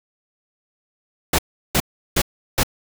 pink noise bursts, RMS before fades -17 dBFS, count 4, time 1.33-2.634 s, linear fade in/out 5 ms, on 56 ms, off 360 ms, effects none

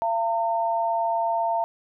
sine tone pair together, 681 / 909 Hz, F5 / A#5, -44 / -44 cents, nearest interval perfect fourth, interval 500 cents, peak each -24 dBFS, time 0.02-1.64 s, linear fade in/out 0 ms, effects none

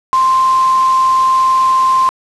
sine tone in noise, 1046.5 Hz, C6, in tune, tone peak -8 dBFS, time 0.13-2.09 s, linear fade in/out 0 ms, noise white, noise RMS -26 dBFS, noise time 0.13-2.09 s, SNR +15 dB, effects low-pass 6000 Hz 12 dB/octave

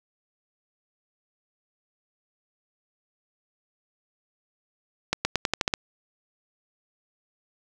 accelerating click train, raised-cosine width 0.2 ms, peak -5 dBFS, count 8, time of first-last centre 5.13-5.738 s, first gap 120 ms, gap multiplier 0.89, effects none

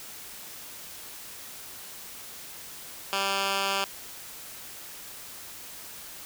10% pulse tone with band-pass filter, 196 Hz, G3, in tune, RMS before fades -28 dBFS, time 3.13-3.84 s, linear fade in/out 0 ms, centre 3000 Hz, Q 0.7, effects white hiss -43 dBFS RMS until 6.25 s

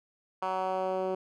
10% pulse tone with band-pass filter sweep, 187.5 Hz, F#3, 23 cents sharp, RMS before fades -31 dBFS, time 0.42-1.15 s, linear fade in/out 5 ms, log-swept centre 990 to 420 Hz, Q 1.7, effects none

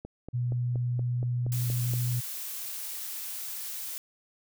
click train, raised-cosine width 2 ms, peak -26 dBFS, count 9, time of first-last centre 0.05-1.937 s, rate 4.24 Hz
sine tone, 122.2 Hz, B2, 18 cents flat, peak -26 dBFS, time 0.33-2.21 s, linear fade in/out 20 ms
blue noise, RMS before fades -37 dBFS, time 1.52-3.98 s, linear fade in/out 0 ms
effects none

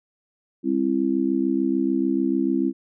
harmonic tone, 66.8 Hz, C2, 36 cents sharp, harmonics 3 / 4 / 5, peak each -27 / -22 / -23 dBFS, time 0.63-2.73 s, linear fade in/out 50 ms, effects none

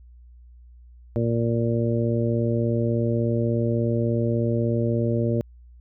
harmonic tone, 116.54 Hz, A#2, in tune, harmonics 1 / 2 / 3 / 4 / 5, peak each -23 / -26 / -28 / -29 / -30 dBFS, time 1.16-5.41 s, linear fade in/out 0 ms, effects added 60 Hz sine -45 dBFS peak until 5.8 s

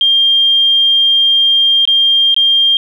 sine tone with dropouts, 3200 Hz, G7, 35 cents sharp, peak -7 dBFS, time 0.01-2.77 s, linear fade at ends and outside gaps 1 ms, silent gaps 1.853-1.875 / 2.344-2.364 s, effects 7-bit

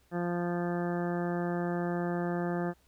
harmonic tone, 174.4 Hz, F3, 2 cents flat, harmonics 1 / 2 / 3 / 4 / 5 / 6 / 7 / 8 / 9 / 10, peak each -32 / -34 / -39 / -39 / -44 / -53 / -45 / -52 / -46 / -47 dBFS, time 0.11-2.74 s, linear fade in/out 50 ms, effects added 65 Hz sine -68 dBFS peak until 2.87 s + pink hiss -68 dBFS RMS until 2.87 s

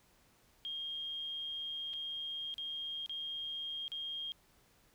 sine tone with dropouts, 3228 Hz, G#7, 50 cents flat, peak -38 dBFS, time 0.65-4.32 s, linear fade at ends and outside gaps 0 ms, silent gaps 1.933-1.937 / 2.541-2.581 / 3.061-3.095 / 3.88-3.918 s, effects pink hiss -68 dBFS RMS until 4.94 s

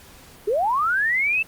sine linear sweep, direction up, 380 to 2678 Hz, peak -18 dBFS, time 0.47-1.43 s, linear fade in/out 10 ms, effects pink hiss -47 dBFS RMS until 1.47 s + Opus 48 kbps

